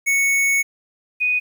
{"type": "tone pair in turn", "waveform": ["square", "sine"], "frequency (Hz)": [2215, 2486], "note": ["C#7", "D#7"], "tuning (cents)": [-2, -2], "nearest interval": "major second", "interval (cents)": 200, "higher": "second", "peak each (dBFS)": -16, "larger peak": "neither", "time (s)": [[0.06, 0.63], [1.2, 1.4]], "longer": "first", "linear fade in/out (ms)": 20, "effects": ["9-bit"]}